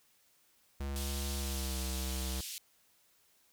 square tone with pitch glide, 69.3 to 65.41 Hz, C#2 to C2, 0 to 0 cents, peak -36 dBFS, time 0.8-2.41 s, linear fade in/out 5 ms, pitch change -100 cents, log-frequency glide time 1.36-1.8 s
pink band-pass noise, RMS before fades -43 dBFS, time 0.96-2.58 s, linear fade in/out 0 ms, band 3000 to 15000 Hz, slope 24 dB/octave
effects white hiss -69 dBFS RMS until 3.52 s

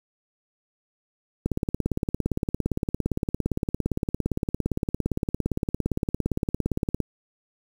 click train, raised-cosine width 3 ms, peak -11 dBFS, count 98, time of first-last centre 1.46-7.003 s, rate 17.5 Hz, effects 7-bit

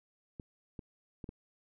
clicks, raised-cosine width 3 ms, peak -30 dBFS, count 4, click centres 0.398 / 0.792 / 1.242 / 1.291 s, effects none

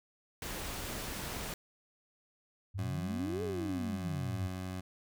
pink noise, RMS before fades -40 dBFS, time 0.42-1.54 s, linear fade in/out 2 ms
sine exponential two-way sweep, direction up then down, 90.2 to 440 to 90.2 Hz, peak -35 dBFS, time 2.74-4.48 s, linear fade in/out 20 ms, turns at 3.43 s
20% pulse tone with pitch glide, 91.7 to 92.6 Hz, F#2 to F#2, -15 to +2 cents, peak -33 dBFS, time 2.78-4.81 s, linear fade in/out 10 ms, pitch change +17 cents, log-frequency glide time 3.01-3.75 s
effects none

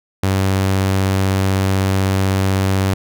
sawtooth tone, 96 Hz, G2, 36 cents flat, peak -10 dBFS, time 0.23-2.94 s, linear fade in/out 5 ms, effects none

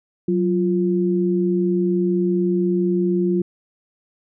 sine tone pair together, 184.98 / 349.2 Hz, F#3 / F4, 0 / 0 cents, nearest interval major seventh, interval 1100 cents, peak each -19 dBFS, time 0.28-3.42 s, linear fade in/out 5 ms, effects none

